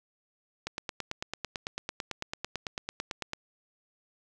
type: click train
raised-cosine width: 0.2 ms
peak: -16 dBFS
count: 25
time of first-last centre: 0.67-3.334 s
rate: 9.01 Hz
effects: none